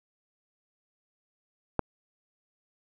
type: click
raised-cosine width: 1 ms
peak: -10 dBFS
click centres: 1.793 s
effects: none